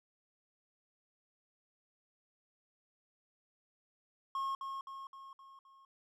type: tone with echo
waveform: triangle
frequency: 1083 Hz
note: C#6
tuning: 41 cents flat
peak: -32 dBFS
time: 4.35-4.55 s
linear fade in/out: 2 ms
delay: 260 ms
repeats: 5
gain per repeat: -5 dB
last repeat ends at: 5.85 s
effects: none